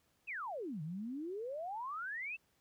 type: exponential two-way sweep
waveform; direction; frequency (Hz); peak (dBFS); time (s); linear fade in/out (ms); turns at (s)
sine; down then up; 2742 to 146.83 to 2726; -39; 0.27-2.37; 20; 0.82
effects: pink hiss -75 dBFS RMS until 2.6 s + high-pass 60 Hz 12 dB/octave